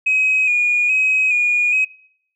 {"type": "tone with vibrato", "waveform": "sine", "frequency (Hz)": 2489, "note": "D#7", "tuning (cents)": 0, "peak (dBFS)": -12, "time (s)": [0.06, 1.85], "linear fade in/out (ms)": 10, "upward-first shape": "square", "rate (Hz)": 1.2, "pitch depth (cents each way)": 33, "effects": ["noise-tail reverb RT60 0.7 s tail -23 dB re dry", "tanh soft clip ceiling -9 dBFS"]}